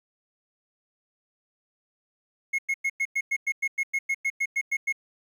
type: tone bursts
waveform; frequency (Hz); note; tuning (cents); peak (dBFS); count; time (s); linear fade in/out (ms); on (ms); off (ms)
triangle; 2167; C#7; -40; -21; 16; 2.53-4.926; 10; 56; 100
effects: 10-bit